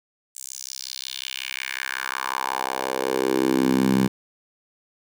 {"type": "tone with high-pass filter sweep", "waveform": "10% pulse", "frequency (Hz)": 65.5, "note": "C2", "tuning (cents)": 2, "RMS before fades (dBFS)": -25, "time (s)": [0.35, 4.08], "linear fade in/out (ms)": 10, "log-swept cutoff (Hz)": [8000, 170], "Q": 2.7, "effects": []}